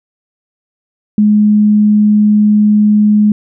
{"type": "tone", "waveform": "sine", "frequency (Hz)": 210, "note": "G#3", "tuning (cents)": 19, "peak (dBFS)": -5, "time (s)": [1.18, 3.32], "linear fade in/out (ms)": 2, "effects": []}